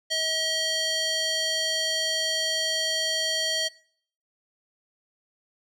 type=tone with band-pass filter; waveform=square; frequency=639 Hz; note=D#5; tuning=46 cents sharp; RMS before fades=-26 dBFS; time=0.1-3.69 s; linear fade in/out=20 ms; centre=4300 Hz; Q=2; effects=noise-tail reverb RT60 0.6 s tail -23 dB re dry